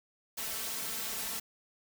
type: noise with comb filter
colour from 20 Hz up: white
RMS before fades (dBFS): -37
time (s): 0.37-1.4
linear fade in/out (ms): 10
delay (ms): 4.5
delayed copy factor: +0.75
effects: none